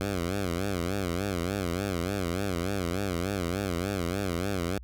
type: tone with vibrato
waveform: 10% pulse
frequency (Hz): 92.5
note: F#2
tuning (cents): 0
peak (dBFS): -20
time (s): 0.01-4.78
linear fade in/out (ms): 0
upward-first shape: sine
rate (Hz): 3.4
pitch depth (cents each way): 160
effects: added 60 Hz sine -42 dBFS peak until 4.83 s